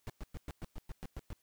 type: noise bursts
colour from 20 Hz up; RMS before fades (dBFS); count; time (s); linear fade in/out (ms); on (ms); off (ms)
brown; -41; 10; 0.07-1.33; 0; 27; 110
effects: white hiss -75 dBFS RMS until 1.42 s